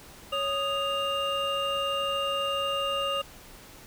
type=tone cluster; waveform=triangle; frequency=555 / 1241 / 2807 Hz; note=C#5 / D#6 / F7; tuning=+2 / -5 / +8 cents; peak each=-29 dBFS; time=0.32-3.22 s; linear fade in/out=10 ms; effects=pink hiss -49 dBFS RMS until 3.86 s